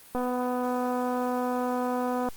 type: click train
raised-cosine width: 1 ms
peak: -17 dBFS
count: 533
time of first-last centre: 0.15-2.287 s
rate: 249 Hz
effects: white hiss -51 dBFS RMS until 2.36 s + Opus 32 kbps